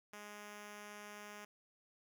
5% pulse tone, 207.7 Hz, G#3, in tune, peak -38 dBFS, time 0.13-1.45 s, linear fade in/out 5 ms, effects none

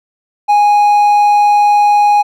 triangle tone, 827 Hz, G#5, 8 cents flat, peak -4 dBFS, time 0.48-2.23 s, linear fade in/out 20 ms, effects none

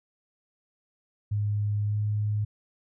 sine tone with pitch glide, 103.83 to 105.1 Hz, G#2 to G#2, 0 to +21 cents, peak -24 dBFS, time 1.31-2.45 s, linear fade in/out 10 ms, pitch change +21 cents, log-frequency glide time 1.87-1.96 s, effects none

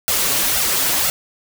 white noise with flanger, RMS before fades -18 dBFS, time 0.08-1.1 s, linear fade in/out 0 ms, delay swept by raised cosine 1.4 to 7.2 ms, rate 2 Hz, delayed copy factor +0.95, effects none

